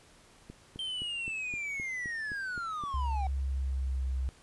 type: click train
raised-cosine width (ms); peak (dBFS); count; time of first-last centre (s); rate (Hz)
3; -31; 10; 0.5-2.838; 3.85
type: linear sweep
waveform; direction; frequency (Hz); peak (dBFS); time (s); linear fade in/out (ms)
triangle; down; 3147 to 750; -32; 0.79-3.27; 2
type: tone with pitch glide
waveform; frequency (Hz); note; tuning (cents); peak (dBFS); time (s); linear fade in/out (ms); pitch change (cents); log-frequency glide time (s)
sine; 68 to 65.27; C#2 to C2; -33 to -4; -29; 2.94-4.29; 0; -71; 3.27-4.08
effects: pink hiss -59 dBFS RMS until 4.42 s + resampled to 24000 Hz